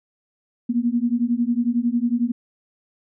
sine beating tone pair, 233.1 / 244.1 Hz, A#3 / B3, 0 / -20 cents, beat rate 11 Hz, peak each -21 dBFS, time 0.69-2.32 s, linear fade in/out 10 ms, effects none

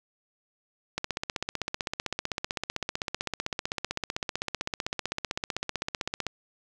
click train, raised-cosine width 0.2 ms, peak -12 dBFS, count 84, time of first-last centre 0.98-6.267 s, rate 15.7 Hz, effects none

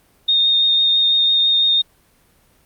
sine tone with vibrato, 3679 Hz, A#7, 24 cents flat, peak -12 dBFS, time 0.28-1.82 s, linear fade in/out 10 ms, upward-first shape triangle, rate 6 Hz, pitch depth 14 cents each way, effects pink hiss -56 dBFS RMS until 2.65 s + Opus 32 kbps

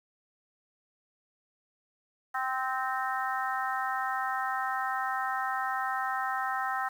harmonic tone with a mistuned harmonic, 260 Hz, C4, 11 cents flat, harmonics 3 / 4 / 5 / 6 / 7, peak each -33 / -36 / -34 / -38 / -37 dBFS, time 2.34-6.89 s, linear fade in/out 10 ms, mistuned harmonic 7, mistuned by +20 cents, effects 9-bit

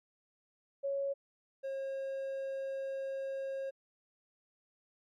sine / triangle tone pair in turn, 554.4 / 540.2 Hz, C#5 / C#5, 0 / -45 cents, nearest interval unison, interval 45 cents, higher first, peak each -32 / -34 dBFS, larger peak first, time 0.83-1.14 / 1.63-3.71 s, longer second, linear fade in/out 20 ms, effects Opus 48 kbps

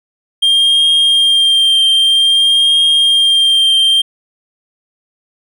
triangle tone with vibrato, 3196 Hz, G7, 33 cents sharp, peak -6 dBFS, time 0.42-4.02 s, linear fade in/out 10 ms, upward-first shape triangle, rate 0.52 Hz, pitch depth 21 cents each way, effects none

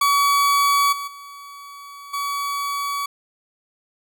40% pulse tone with level steps, 1135 Hz, C#6, 41 cents sharp, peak -14 / -26 / -36 / -22 dBFS, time 0.01-3.06 s, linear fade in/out 5 ms, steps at 0.92 / 1.07 / 2.13 s, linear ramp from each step 10 ms, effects none

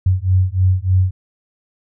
sine beating tone pair, 91.4 / 94.7 Hz, F#2 / F#2, -21 / +41 cents, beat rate 3.3 Hz, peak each -15 dBFS, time 0.06-1.11 s, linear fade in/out 5 ms, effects none

